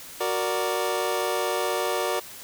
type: chord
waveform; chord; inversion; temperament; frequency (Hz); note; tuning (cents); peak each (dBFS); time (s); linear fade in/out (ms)
25% pulse; Gb augmented; none; equal; 370 / 466.2 / 587.3; Gb4 / Bb4 / D5; 0 / 0 / 0; -25; 0.2-2.2; 10
effects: white hiss -42 dBFS RMS until 2.43 s